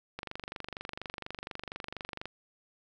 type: click train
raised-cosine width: 0.3 ms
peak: -22 dBFS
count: 51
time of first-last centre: 0.19-2.256 s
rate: 24.2 Hz
effects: none